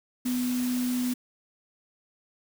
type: tone in noise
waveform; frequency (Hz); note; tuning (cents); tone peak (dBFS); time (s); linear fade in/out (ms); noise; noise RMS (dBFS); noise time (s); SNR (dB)
sine; 248.8; B3; +13; -25; 0.25-1.14; 10; white; -38; 0.25-1.14; +10
effects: none